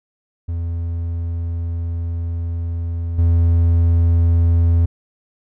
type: tone with level steps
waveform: triangle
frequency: 84.4 Hz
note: E2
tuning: 41 cents sharp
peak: -18 / -9 dBFS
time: 0.48-4.86 s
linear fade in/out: 10 ms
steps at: 3.18 s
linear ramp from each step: 10 ms
effects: none